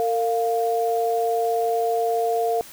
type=tone pair together; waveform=sine; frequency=455.9 / 698.5 Hz; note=A#4 / F5; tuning=-39 / 0 cents; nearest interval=perfect fifth; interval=739 cents; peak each=-22 dBFS; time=0-2.61 s; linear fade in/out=0 ms; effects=white hiss -43 dBFS RMS until 2.72 s